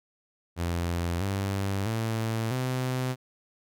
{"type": "tone with pitch steps", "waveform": "sawtooth", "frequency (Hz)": [86, 98.22, 112.17, 128.11], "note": ["F2", "G2", "A2", "C3"], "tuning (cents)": [-26, 4, 34, -36], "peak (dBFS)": -23, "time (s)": [0.56, 3.16], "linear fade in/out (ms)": 50, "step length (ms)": 650, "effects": []}